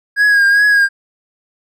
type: tone with vibrato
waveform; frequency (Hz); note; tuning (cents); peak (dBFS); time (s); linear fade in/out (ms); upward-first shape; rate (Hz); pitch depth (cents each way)
triangle; 1641; G#6; -21; -6; 0.16-0.89; 50; triangle; 2.5; 47
effects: none